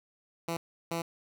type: tone bursts at uneven times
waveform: 10% pulse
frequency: 167.4 Hz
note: E3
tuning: 27 cents sharp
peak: -23 dBFS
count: 2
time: 0.48-0.57 / 0.91-1.02 s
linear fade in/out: 5 ms
effects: none